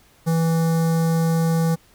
square tone with notch filter, 164.3 Hz, E3, 5 cents flat, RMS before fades -19 dBFS, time 0.26-1.76 s, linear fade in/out 20 ms, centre 2700 Hz, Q 0.56, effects pink hiss -55 dBFS RMS until 1.94 s

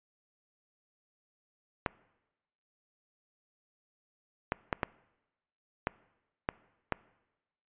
clicks, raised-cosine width 0.5 ms, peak -13 dBFS, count 7, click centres 1.862 / 4.521 / 4.728 / 4.832 / 5.871 / 6.489 / 6.923 s, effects noise-tail reverb RT60 1.0 s tail -22 dB re dry + resampled to 8000 Hz

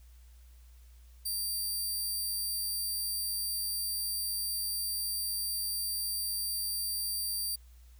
10% pulse tone, 4699 Hz, D8, in tune, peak -25 dBFS, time 1.25-7.56 s, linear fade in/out 10 ms, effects added 60 Hz sine -52 dBFS peak until 7.99 s + white hiss -67 dBFS RMS until 7.99 s

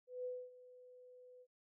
sine tone with ADSR envelope, 500 Hz, B4, 21 cents sharp, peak -39 dBFS, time 0.07-1.47 s, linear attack 180 ms, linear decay 250 ms, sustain -18 dB, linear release 56 ms, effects none

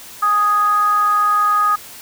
sine tone with frequency modulation, 1244.5 Hz, D#6, in tune, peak -12 dBFS, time 0.22-1.76 s, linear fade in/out 10 ms, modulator 421 Hz, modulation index 0.33, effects white hiss -37 dBFS RMS until 2.01 s

